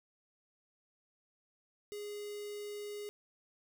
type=tone with notch filter; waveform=square; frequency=413.6 Hz; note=G#4; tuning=7 cents flat; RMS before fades=-43 dBFS; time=1.92-3.09 s; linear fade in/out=0 ms; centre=1100 Hz; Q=0.67; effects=none